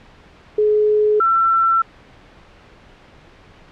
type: tone pair in turn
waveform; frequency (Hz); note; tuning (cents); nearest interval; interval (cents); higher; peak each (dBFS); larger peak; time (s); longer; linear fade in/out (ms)
sine; 423.5 / 1344.5; G#4 / E6; +34 / +34; octave + minor sixth; 2000; second; -12; neither; 0.58-1.2 / 1.2-1.82; neither; 5
effects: pink hiss -46 dBFS RMS until 3.71 s + low-pass 3000 Hz 12 dB/octave